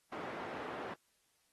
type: band-pass noise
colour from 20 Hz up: pink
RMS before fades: -44 dBFS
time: 0.12-0.94 s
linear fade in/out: 5 ms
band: 310 to 1500 Hz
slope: 12 dB/octave
effects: white hiss -75 dBFS RMS until 1.52 s + AAC 32 kbps